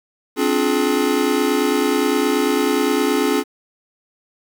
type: chord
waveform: square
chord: D half-diminished seventh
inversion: third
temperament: just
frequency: 264.3 / 293.7 / 352.4 / 422.9 Hz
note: C4 / D4 / F4 / Ab4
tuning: +18 / 0 / +16 / +31 cents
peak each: -22 / -22 / -24 / -21 dBFS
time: 0.36-3.44 s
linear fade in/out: 50 ms
effects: 8-bit